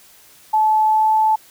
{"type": "tone with pitch glide", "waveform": "sine", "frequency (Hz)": [866, 871.5], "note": ["A5", "A5"], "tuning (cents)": [-28, -17], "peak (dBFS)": -12, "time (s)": [0.53, 1.36], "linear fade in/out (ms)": 10, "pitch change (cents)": 11, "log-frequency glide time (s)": [0.85, 1.11], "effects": ["white hiss -48 dBFS RMS until 1.5 s"]}